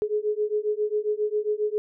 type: beating tone pair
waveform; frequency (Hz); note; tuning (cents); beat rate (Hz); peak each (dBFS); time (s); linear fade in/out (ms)
sine; 418.8 / 426.2; G#4 / G#4; +15 / +45; 7.4; -26; 0.02-1.78; 0
effects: none